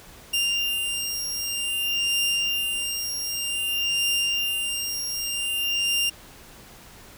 sawtooth beating tone pair, 2794 / 2794.53 Hz, F7 / F7, 0 / 0 cents, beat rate 0.53 Hz, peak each -24 / -23 dBFS, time 0.33-6.1 s, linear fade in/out 10 ms, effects pink hiss -47 dBFS RMS until 7.17 s

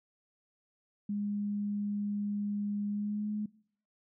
sine tone with pitch glide, 205.1 to 210.5 Hz, G#3 to G#3, -21 to +24 cents, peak -31 dBFS, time 1.09-3.46 s, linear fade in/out 5 ms, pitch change +45 cents, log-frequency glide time 2.89-3.3 s, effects noise-tail reverb RT60 0.6 s tail -22 dB re dry

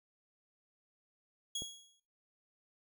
25% pulse tone with exponential decay, 3322 Hz, G#7, in tune, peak -31 dBFS, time 1.55-2 s, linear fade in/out 5 ms, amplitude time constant 96 ms
click, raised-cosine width 2 ms, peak -33 dBFS, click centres 1.621 s
effects noise-tail reverb RT60 0.6 s tail -26 dB re dry

